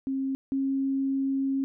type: tone pair in turn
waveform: sine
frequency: 268.4 / 270.7 Hz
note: C4 / C#4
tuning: +44 / -41 cents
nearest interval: unison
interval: 15 cents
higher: second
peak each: -26 / -24 dBFS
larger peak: second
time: 0.07-0.35 / 0.52-1.64 s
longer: second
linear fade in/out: 0 ms
effects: none